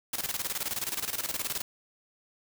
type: noise with tremolo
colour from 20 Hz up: white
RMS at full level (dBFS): -31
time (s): 0.13-1.62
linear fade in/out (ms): 5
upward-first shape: square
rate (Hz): 19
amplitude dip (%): 75
effects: none